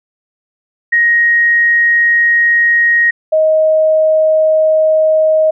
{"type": "tone pair in turn", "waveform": "sine", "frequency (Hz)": [1878, 628], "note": ["A#6", "D#5"], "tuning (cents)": [12, 16], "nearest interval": "octave + perfect fifth", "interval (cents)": 1896, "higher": "first", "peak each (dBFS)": -7, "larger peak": "neither", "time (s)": [[0.92, 3.11], [3.32, 5.51]], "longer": "neither", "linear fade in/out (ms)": 10, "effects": []}